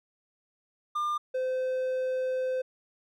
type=tone pair in turn; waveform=triangle; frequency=1200 / 514.8 Hz; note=D6 / C5; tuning=+37 / -28 cents; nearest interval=octave + minor third; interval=1465 cents; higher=first; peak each=-25 dBFS; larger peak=neither; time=0.95-1.18 / 1.34-2.62 s; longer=second; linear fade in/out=10 ms; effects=none